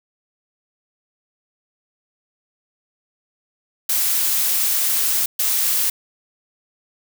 blue noise bursts at uneven times, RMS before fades -19 dBFS, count 2, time 3.89-5.26 / 5.39-5.9 s, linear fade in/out 5 ms, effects none

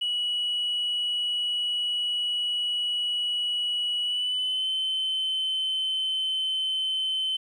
sine tone with pitch glide, 2930 to 3067 Hz, F#7 to G7, -18 to -38 cents, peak -23 dBFS, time 0.01-7.37 s, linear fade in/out 10 ms, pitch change +80 cents, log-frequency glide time 4.02-4.68 s, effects tanh soft clip ceiling -22 dBFS + 10-bit

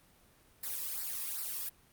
blue noise with flanger, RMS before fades -38 dBFS, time 0.63-1.69 s, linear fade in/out 5 ms, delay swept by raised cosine 0.3 to 1.4 ms, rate 2.6 Hz, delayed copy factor -0.8, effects pink hiss -64 dBFS RMS until 1.92 s + Opus 32 kbps

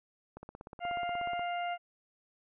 click train, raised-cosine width 1 ms, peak -31 dBFS, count 18, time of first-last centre 0.37-1.394 s, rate 16.6 Hz
harmonic tone, 701 Hz, F5, 6 cents sharp, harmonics 1 / 2 / 3 / 4, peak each -33 / -43 / -43 / -46 dBFS, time 0.8-1.78 s, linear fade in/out 50 ms
effects none

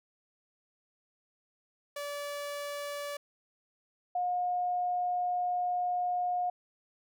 sawtooth / sine tone pair in turn, 577 / 717.4 Hz, D5 / F5, -31 / +46 cents, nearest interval major third, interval 377 cents, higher second, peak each -32 / -28 dBFS, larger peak second, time 1.96-3.17 / 4.15-6.5 s, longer second, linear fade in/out 5 ms, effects none

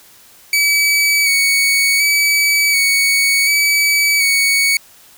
sawtooth tone with vibrato, 2259 Hz, C#7, 32 cents sharp, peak -8 dBFS, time 0.53-4.77 s, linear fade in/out 2 ms, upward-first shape square, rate 0.68 Hz, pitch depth 22 cents each way, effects white hiss -45 dBFS RMS until 5.17 s

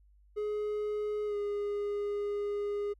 triangle tone with pitch glide, 420.2 to 410.1 Hz, G#4 to G#4, +20 to -22 cents, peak -29 dBFS, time 0.36-2.94 s, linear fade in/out 20 ms, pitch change -42 cents, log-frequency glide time 1.26-1.36 s, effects added 50 Hz sine -59 dBFS peak until 2.99 s

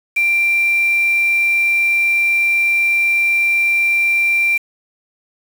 sine tone with quantisation, 2364 Hz, D7, 11 cents sharp, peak -12 dBFS, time 0.16-4.58 s, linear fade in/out 10 ms, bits 5, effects none

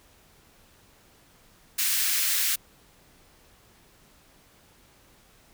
white high-pass noise, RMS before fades -25 dBFS, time 1.78-2.56 s, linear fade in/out 10 ms, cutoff 1500 Hz, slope 24 dB/octave, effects pink hiss -58 dBFS RMS until 5.53 s

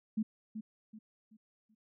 sine tone with echo, 217.5 Hz, A3, 20 cents flat, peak -29 dBFS, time 0.17-0.23 s, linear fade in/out 10 ms, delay 380 ms, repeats 4, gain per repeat -9 dB, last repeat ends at 1.75 s, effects none

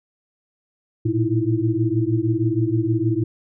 sine tone cluster, 112.3 / 118.7 / 318.8 / 337.1 Hz, A2 / A#2 / D#4 / E4, +36 / +32 / +42 / +39 cents, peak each -23 dBFS, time 1.05-3.24 s, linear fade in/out 10 ms, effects none

